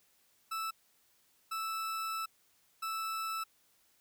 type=tone bursts at uneven times; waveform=40% pulse; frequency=1316 Hz; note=E6; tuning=3 cents flat; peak=-34 dBFS; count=3; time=0.51-0.71 / 1.51-2.26 / 2.82-3.44 s; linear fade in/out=10 ms; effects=white hiss -70 dBFS RMS until 4 s